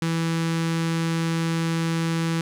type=tone with notch filter; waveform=sawtooth; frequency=164.81 Hz; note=E3; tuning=in tune; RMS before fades=-24 dBFS; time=0.02-2.41 s; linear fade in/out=2 ms; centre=650 Hz; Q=1.4; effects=low-pass 9000 Hz 12 dB/octave + 9-bit